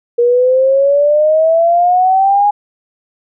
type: exponential sweep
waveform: sine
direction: up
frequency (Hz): 473.3 to 830.6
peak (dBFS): -7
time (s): 0.18-2.51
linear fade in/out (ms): 10
effects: none